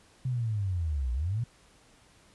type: linear two-way sweep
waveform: sine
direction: down then up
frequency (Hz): 130.81 to 58.27 to 124.4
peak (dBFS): -27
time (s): 0.25-1.44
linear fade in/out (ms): 5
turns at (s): 1.13
effects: pink hiss -60 dBFS RMS until 2.34 s + resampled to 24000 Hz